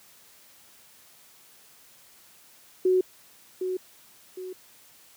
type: tone with echo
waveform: sine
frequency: 370 Hz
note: F#4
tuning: in tune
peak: -18 dBFS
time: 2.85-3.01 s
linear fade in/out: 5 ms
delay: 760 ms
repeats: 2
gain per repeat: -8 dB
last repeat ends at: 4.53 s
effects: white hiss -55 dBFS RMS until 5.16 s + high-pass 80 Hz 12 dB/octave